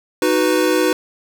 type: chord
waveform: square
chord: B major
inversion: first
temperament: equal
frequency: 311.1 / 370 / 493.9 Hz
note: D#4 / F#4 / B4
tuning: 0 / 0 / 0 cents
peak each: -19 dBFS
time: 0.22-0.93 s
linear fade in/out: 2 ms
effects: none